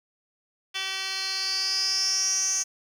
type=tone with band-pass filter sweep; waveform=10% pulse; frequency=383.4 Hz; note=G4; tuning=38 cents flat; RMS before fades=-27 dBFS; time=0.74-2.64 s; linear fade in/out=20 ms; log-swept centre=3600 to 6400 Hz; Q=9.9; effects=9-bit